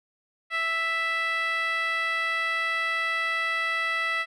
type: tone with band-pass filter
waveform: 10% pulse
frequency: 659.3 Hz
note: E5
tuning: in tune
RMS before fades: -27 dBFS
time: 0.5-4.26 s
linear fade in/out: 50 ms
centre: 1800 Hz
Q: 2.4
effects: none